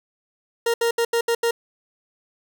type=tone bursts at uneven times; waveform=40% pulse; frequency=466.2 Hz; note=A#4; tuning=in tune; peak=-17 dBFS; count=6; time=0.66-0.74 / 0.81-0.91 / 0.98-1.05 / 1.13-1.21 / 1.28-1.35 / 1.43-1.51 s; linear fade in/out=5 ms; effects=none